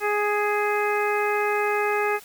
harmonic tone with a mistuned harmonic, 415.5 Hz, G#4, 1 cent sharp, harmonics 1 / 2 / 3 / 4 / 5 / 6, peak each -24 / -27 / -29 / -30 / -31 / -32 dBFS, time 0-2.2 s, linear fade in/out 50 ms, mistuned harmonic 6, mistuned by +29 cents, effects white hiss -47 dBFS RMS until 2.24 s

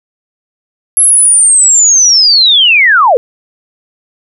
sine linear sweep, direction down, 11175 to 443.7 Hz, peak -3 dBFS, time 0.97-3.17 s, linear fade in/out 0 ms, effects none

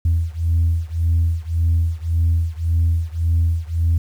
sine beating tone pair, 82.41 / 84.21 Hz, E2 / E2, 0 / +37 cents, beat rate 1.8 Hz, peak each -17 / -18 dBFS, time 0.05-3.98 s, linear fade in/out 5 ms, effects tanh soft clip ceiling -10 dBFS + 8-bit

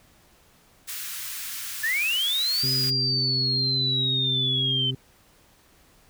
white high-pass noise, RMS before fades -34 dBFS, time 0.87-2.91 s, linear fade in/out 20 ms, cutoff 1300 Hz, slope 24 dB/octave
sine linear two-way sweep, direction up then down, 1700 to 4978 to 3059 Hz, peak -22 dBFS, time 1.83-4.91 s, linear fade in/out 10 ms, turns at 2.7 s
harmonic tone, 130.81 Hz, C3, in tune, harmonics 1 / 2 / 3, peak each -28 / -36 / -39 dBFS, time 2.63-4.95 s, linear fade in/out 5 ms
effects pink hiss -58 dBFS RMS until 6.09 s

